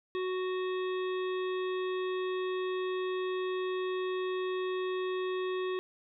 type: harmonic tone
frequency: 370 Hz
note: F#4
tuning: in tune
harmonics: 1 / 3 / 5 / 7 / 9 / 10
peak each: -31 / -41 / -45 / -48 / -50 / -51 dBFS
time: 0.15-5.79 s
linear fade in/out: 0 ms
effects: none